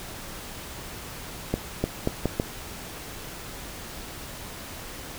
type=accelerating click train; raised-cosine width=2 ms; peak=-9 dBFS; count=5; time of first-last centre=1.54-2.399 s; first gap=300 ms; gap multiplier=0.78; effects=pink hiss -39 dBFS RMS until 5.18 s